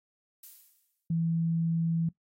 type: noise with exponential decay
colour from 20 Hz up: violet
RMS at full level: -44 dBFS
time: 0.43-1.08 s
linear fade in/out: 5 ms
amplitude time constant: 140 ms
type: tone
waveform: sine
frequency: 165.4 Hz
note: E3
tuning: 6 cents sharp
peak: -25 dBFS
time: 1.1-2.09 s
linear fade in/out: 5 ms
effects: noise-tail reverb RT60 0.1 s tail -18 dB re dry + AAC 48 kbps